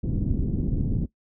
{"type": "low-pass noise", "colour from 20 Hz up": "pink", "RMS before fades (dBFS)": -25, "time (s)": [0.03, 1.06], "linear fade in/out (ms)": 10, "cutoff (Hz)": 290, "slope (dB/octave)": 24, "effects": ["noise-tail reverb RT60 0.1 s tail -18 dB re dry"]}